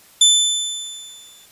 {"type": "tone with exponential decay", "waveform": "25% pulse", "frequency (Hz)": 3520, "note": "A7", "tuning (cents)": 0, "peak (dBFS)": -4, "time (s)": [0.21, 1.46], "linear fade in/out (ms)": 5, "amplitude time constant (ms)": 270, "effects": ["white hiss -49 dBFS RMS until 1.51 s", "resampled to 32000 Hz"]}